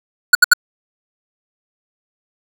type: tone bursts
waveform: square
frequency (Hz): 1461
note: F#6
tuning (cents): -22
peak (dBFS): -4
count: 3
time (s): 0.33-0.535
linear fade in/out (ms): 5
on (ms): 21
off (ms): 71
effects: none